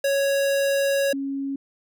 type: tone pair in turn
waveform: square / sine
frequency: 554.4 / 275 Hz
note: C#5 / C#4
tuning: 0 / -14 cents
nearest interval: octave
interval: 1214 cents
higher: first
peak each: -20 / -25 dBFS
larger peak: first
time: 0.04-1.13 / 1.13-1.56 s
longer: first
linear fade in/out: 5 ms
effects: none